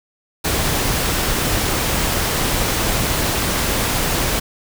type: noise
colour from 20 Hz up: pink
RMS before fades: -19 dBFS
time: 0.44-4.4 s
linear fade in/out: 10 ms
effects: none